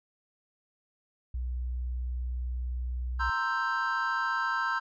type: tone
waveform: sine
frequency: 61.74 Hz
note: B1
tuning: in tune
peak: -30 dBFS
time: 1.34-3.3 s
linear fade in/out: 5 ms
type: chord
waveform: triangle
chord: C dominant seventh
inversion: third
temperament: equal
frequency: 932.3 / 1046.5 / 1318.5 / 1568 Hz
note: Bb5 / C6 / E6 / G6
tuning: 0 / 0 / 0 / 0 cents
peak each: -33 / -32 / -31 / -29 dBFS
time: 3.19-4.8 s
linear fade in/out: 20 ms
effects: resampled to 16000 Hz